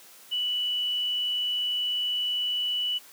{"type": "tone", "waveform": "sine", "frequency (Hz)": 2960, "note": "F#7", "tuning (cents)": 0, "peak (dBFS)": -25, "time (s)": [0.31, 2.99], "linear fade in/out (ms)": 20, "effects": ["white hiss -51 dBFS RMS until 3.12 s", "high-pass 200 Hz 12 dB/octave"]}